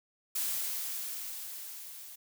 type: noise with level ramp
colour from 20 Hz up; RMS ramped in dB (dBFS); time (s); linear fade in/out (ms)
blue; -32 to -48; 0.35-2.16; 10
effects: none